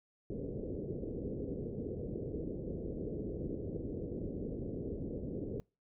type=low-pass noise; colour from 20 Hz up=white; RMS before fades=-40 dBFS; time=0.3-5.6 s; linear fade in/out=0 ms; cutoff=490 Hz; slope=48 dB/octave; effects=noise-tail reverb RT60 0.3 s tail -25 dB re dry